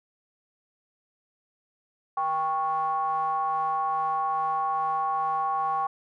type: ring-modulated tone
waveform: triangle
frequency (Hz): 157.8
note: D#3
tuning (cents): +25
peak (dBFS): -19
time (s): 2.17-5.87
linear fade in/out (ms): 5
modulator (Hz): 948
effects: none